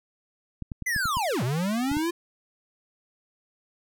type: clicks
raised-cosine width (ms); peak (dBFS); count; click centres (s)
5; -21; 8; 0.623 / 0.718 / 0.823 / 0.963 / 1.056 / 1.17 / 1.916 / 1.969
type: linear two-way sweep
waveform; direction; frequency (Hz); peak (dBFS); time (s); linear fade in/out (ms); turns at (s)
square; down then up; 2059 to 113.7 to 350.7; -25; 0.86-2.11; 10; 1.43
effects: none